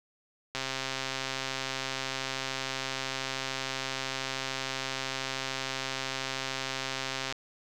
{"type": "click train", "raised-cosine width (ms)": 0.2, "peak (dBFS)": -15, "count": 902, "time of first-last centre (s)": [0.55, 7.324], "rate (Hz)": 133, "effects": []}